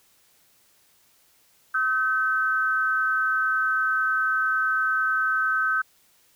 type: tone pair together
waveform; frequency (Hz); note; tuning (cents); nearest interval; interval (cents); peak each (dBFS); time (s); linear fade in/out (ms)
sine; 1284 / 1535; E6 / G6; -46 / -37; minor third; 309; -25 / -22; 1.74-5.82; 10
effects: white hiss -61 dBFS RMS until 6.35 s